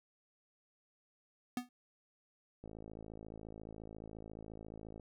square tone with exponential decay, 247 Hz, B3, in tune, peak -32 dBFS, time 1.57-1.69 s, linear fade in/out 2 ms, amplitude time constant 26 ms
click train, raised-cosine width 2 ms, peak -36 dBFS, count 129, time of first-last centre 2.64-4.997 s, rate 54.3 Hz
effects none

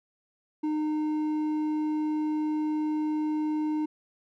sine tone with hard clipping, 306.2 Hz, D#4, 28 cents flat, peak -27 dBFS, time 0.63-3.86 s, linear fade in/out 10 ms, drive 5 dB, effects none

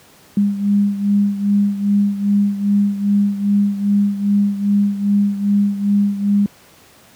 sine beating tone pair, 201.9 / 204.4 Hz, G#3 / G#3, -49 / -27 cents, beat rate 2.5 Hz, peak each -14 / -19 dBFS, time 0.37-6.46 s, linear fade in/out 2 ms, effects pink hiss -47 dBFS RMS until 7.15 s + high-pass 100 Hz 12 dB/octave

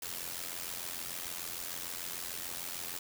white noise with amplitude modulation, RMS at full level -37 dBFS, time 0.02-2.99 s, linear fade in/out 5 ms, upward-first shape sine, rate 86.7 Hz, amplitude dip 75%, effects none

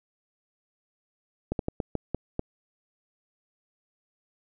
slowing click train, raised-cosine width 2 ms, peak -14 dBFS, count 7, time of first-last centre 1.52-2.394 s, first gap 72 ms, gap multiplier 1.28, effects none

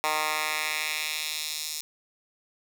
10% pulse tone with high-pass filter sweep, 154.1 Hz, D#3, 16 cents flat, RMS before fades -30 dBFS, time 0.04-1.81 s, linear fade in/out 0 ms, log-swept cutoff 1000 to 5400 Hz, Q 1.3, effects none

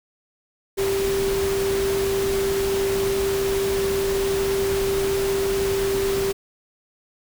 sine tone in noise, 391.5 Hz, G4, 2 cents flat, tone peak -20 dBFS, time 0.77-6.33 s, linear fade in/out 20 ms, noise pink, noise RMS -29 dBFS, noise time 0.77-6.33 s, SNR +6 dB, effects none

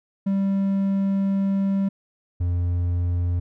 triangle tone pair in turn, 195.7 / 87.68 Hz, G3 / F2, -3 / +7 cents, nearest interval octave + major second, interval 1390 cents, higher first, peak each -17 / -18 dBFS, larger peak first, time 0.26-1.89 / 2.4-3.4 s, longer first, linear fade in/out 10 ms, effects none

